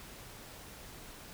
silence, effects pink hiss -50 dBFS RMS until 1.33 s

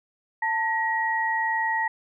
sine tone pair together, 890 / 1899 Hz, A5 / A#6, +20 / +32 cents, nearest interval octave + minor second, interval 1312 cents, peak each -25 dBFS, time 0.42-1.88 s, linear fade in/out 5 ms, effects none

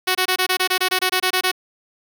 5% pulse tone bursts, 370.5 Hz, F#4, 2 cents sharp, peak -5 dBFS, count 14, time 0.07-1.516 s, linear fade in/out 10 ms, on 81 ms, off 24 ms, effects none

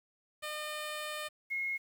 10% pulse / sine tone pair in turn, 606 / 2160 Hz, D#5 / C#7, -46 / -45 cents, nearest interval octave + minor seventh, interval 2201 cents, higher second, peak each -29 / -32 dBFS, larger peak first, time 0.42-1.29 / 1.5-1.78 s, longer first, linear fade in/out 20 ms, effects 10-bit

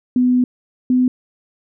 sine tone pair in turn, 249.9 / 252.4 Hz, B3 / B3, +21 / +38 cents, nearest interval unison, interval 17 cents, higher second, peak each -11 / -11 dBFS, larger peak neither, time 0.16-0.44 / 0.9-1.08 s, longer first, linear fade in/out 2 ms, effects none

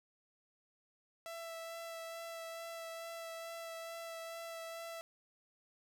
sawtooth tone with vibrato, 663 Hz, E5, 10 cents sharp, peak -40 dBFS, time 1.26-5.01 s, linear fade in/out 0 ms, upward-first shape sine, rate 2.3 Hz, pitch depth 13 cents each way, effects none

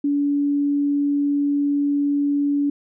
sine tone, 286.2 Hz, D4, 45 cents flat, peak -17 dBFS, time 0.04-2.7 s, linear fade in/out 5 ms, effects none

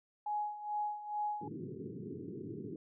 sine tone with tremolo, 837 Hz, G#5, 13 cents sharp, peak -32 dBFS, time 0.26-1.48 s, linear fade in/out 5 ms, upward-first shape sine, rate 2.3 Hz, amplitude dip 75%
white band-pass noise, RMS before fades -44 dBFS, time 1.41-2.76 s, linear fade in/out 2 ms, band 100 to 430 Hz, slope 96 dB/octave
effects none

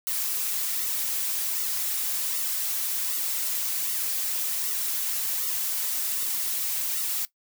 blue noise with flanger, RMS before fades -28 dBFS, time 0.07-7.25 s, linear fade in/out 0 ms, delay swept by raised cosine 1.2 to 5.9 ms, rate 1.3 Hz, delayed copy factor -0.65, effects noise-tail reverb RT60 0.1 s tail -17 dB re dry

